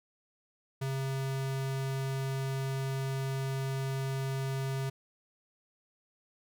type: tone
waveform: square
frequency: 134.5 Hz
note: C3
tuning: 48 cents sharp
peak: -32 dBFS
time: 0.81-4.9 s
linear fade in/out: 10 ms
effects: none